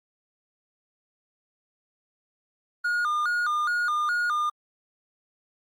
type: tone with vibrato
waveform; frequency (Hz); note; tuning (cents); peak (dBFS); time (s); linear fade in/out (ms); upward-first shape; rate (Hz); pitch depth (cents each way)
triangle; 1318.5; E6; 0; -21; 2.84-4.5; 10; square; 2.4; 150
effects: Opus 32 kbps